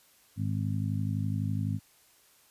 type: harmonic tone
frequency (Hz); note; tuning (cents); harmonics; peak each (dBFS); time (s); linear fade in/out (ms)
51.91; G#1; 0; 2 / 3 / 4 / 5; -30 / -34 / -36 / -38; 0.36-1.8; 50
effects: white hiss -62 dBFS RMS until 2.5 s + resampled to 32000 Hz